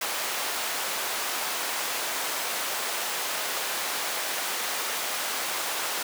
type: high-pass noise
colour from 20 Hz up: pink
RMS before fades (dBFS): -30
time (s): 0.01-6.03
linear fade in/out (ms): 5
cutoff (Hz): 660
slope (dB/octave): 12
effects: none